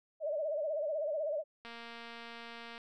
sine tone with vibrato, 607 Hz, D#5, 43 cents flat, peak -32 dBFS, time 0.2-1.44 s, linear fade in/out 50 ms, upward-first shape sine, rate 16 Hz, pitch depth 110 cents each way
click train, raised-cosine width 0.3 ms, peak -32 dBFS, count 264, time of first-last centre 1.65-2.779 s, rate 233 Hz
effects none

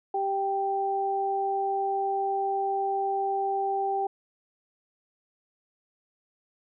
sine tone pair together, 392 / 784 Hz, G4 / G5, 0 / 0 cents, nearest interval octave, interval 1200 cents, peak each -30 / -26 dBFS, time 0.14-4.07 s, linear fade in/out 5 ms, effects none

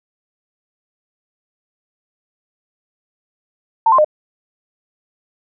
sine tone with pitch steps, 899 / 1046 / 609 Hz, A5 / C6 / D#5, +37 / -1 / -37 cents, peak -8 dBFS, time 3.86-4.046 s, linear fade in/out 5 ms, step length 62 ms, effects none

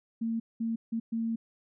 sine tone bursts at uneven times, 227.5 Hz, A#3, 42 cents flat, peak -28 dBFS, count 4, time 0.21-0.4 / 0.6-0.76 / 0.92-1 / 1.12-1.36 s, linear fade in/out 10 ms, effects none

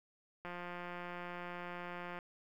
click train, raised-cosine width 0.5 ms, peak -30 dBFS, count 307, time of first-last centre 0.45-2.189 s, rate 176 Hz, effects 11-bit

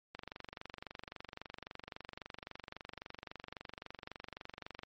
click train, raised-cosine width 0.3 ms, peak -28 dBFS, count 112, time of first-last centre 0.15-4.834 s, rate 23.7 Hz, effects MP3 32 kbps

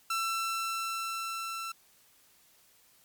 sawtooth tone with level ramp, 1340 Hz, E6, 28 cents sharp, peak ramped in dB -25 to -32 dBFS, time 0.1-1.72 s, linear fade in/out 5 ms, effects white hiss -63 dBFS RMS until 3.04 s + MP3 96 kbps

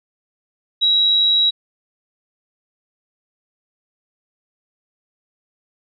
sine tone, 3867 Hz, B7, 37 cents flat, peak -12 dBFS, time 0.81-1.51 s, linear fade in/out 20 ms, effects none

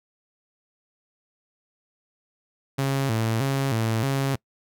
sawtooth tone with vibrato, 123.8 Hz, B2, 5 cents sharp, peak -18 dBFS, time 2.78-4.36 s, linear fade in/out 10 ms, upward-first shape square, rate 1.6 Hz, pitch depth 170 cents each way, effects noise-tail reverb RT60 0.1 s tail -25 dB re dry

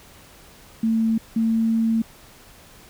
sine tone pair in turn, 224.2 / 225.4 Hz, A3 / A3, +33 / +42 cents, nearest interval unison, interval 9 cents, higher second, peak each -17 dBFS, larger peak neither, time 0.83-1.18 / 1.36-2.02 s, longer second, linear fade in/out 5 ms, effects pink hiss -48 dBFS RMS until 2.89 s

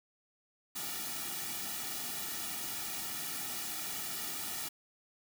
white noise with comb filter, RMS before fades -39 dBFS, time 0.75-4.69 s, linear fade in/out 10 ms, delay 1.9 ms, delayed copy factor -1, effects none

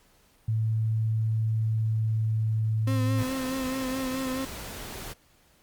sine tone with pitch glide, 110.7 to 109.87 Hz, A2 to A2, +11 to -2 cents, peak -23 dBFS, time 0.48-3.23 s, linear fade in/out 5 ms, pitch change -13 cents, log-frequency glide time 1.52-2.83 s
35% pulse tone with vibrato, 261.6 Hz, C4, in tune, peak -27 dBFS, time 2.87-4.45 s, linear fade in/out 5 ms, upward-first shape sine, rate 4.7 Hz, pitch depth 32 cents each way
pink noise, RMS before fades -39 dBFS, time 3.17-5.14 s, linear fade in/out 20 ms
effects pink hiss -62 dBFS RMS until 5.62 s + Opus 48 kbps

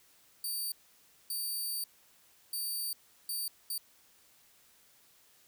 5% pulse tone bursts at uneven times, 4622 Hz, D8, 28 cents flat, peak -27 dBFS, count 5, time 0.44-0.72 / 1.3-1.84 / 2.53-2.93 / 3.29-3.48 / 3.7-3.78 s, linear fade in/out 2 ms, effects white hiss -64 dBFS RMS until 5.47 s

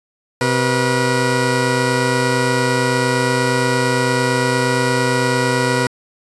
15% pulse tone pair together, 127.93 / 483 Hz, C3 / B4, -39 / -39 cents, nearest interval octave + major seventh, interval 2300 cents, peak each -11 dBFS, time 0.41-5.87 s, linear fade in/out 2 ms, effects resampled to 24000 Hz

